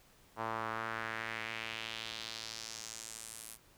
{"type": "tone with band-pass filter sweep", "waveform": "sawtooth", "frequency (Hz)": 112.3, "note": "A2", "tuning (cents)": 36, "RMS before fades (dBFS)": -42, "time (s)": [0.36, 3.58], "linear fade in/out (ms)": 50, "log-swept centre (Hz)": [960, 11000], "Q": 2.1, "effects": ["pink hiss -64 dBFS RMS until 3.77 s"]}